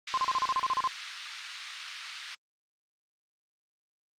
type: band-pass noise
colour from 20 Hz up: white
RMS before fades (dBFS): -40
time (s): 0.07-2.35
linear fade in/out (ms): 5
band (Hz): 1300 to 4900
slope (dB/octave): 24
type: tone bursts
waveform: sine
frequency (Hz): 1045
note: C6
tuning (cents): -2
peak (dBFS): -24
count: 11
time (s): 0.14-0.875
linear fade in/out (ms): 0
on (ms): 35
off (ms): 35
effects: Opus 32 kbps